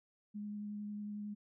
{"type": "tone with vibrato", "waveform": "sine", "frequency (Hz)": 207.7, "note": "G#3", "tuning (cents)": 0, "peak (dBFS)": -40, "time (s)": [0.34, 1.35], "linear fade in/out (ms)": 20, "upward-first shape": "sine", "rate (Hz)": 11, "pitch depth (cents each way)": 10, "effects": []}